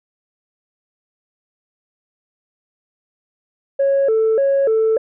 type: tone with vibrato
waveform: sine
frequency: 493.9 Hz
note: B4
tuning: in tune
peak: -11 dBFS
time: 3.79-4.98 s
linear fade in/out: 10 ms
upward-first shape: square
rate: 1.7 Hz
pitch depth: 190 cents each way
effects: tanh soft clip ceiling -10 dBFS